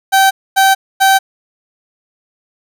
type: tone bursts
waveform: 30% pulse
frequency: 774 Hz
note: G5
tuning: 22 cents flat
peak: -4 dBFS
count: 3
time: 0.12-1.19 s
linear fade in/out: 20 ms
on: 190 ms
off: 250 ms
effects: none